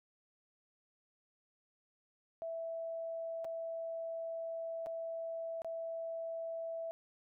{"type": "tone with dropouts", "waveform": "sine", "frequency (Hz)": 659.3, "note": "E5", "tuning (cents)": 0, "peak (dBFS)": -38, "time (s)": [2.42, 6.91], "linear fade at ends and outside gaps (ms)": 0, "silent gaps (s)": [[3.445, 3.45], [4.861, 4.868], [5.619, 5.646]], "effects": []}